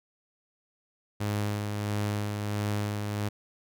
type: tone with tremolo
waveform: sawtooth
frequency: 103.83 Hz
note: G#2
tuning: in tune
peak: -23 dBFS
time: 1.2-3.29 s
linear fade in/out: 10 ms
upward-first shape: sine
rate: 1.5 Hz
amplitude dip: 35%
effects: none